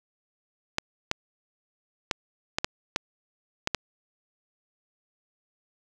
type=clicks; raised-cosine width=0.2 ms; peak=-7 dBFS; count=8; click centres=0.784 / 1.114 / 2.112 / 2.585 / 2.645 / 2.961 / 3.674 / 3.747 s; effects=none